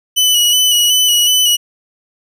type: tone with vibrato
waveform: sawtooth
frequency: 2960 Hz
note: F#7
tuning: in tune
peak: -6 dBFS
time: 0.16-1.57 s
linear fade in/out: 20 ms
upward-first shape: square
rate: 2.7 Hz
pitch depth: 24 cents each way
effects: none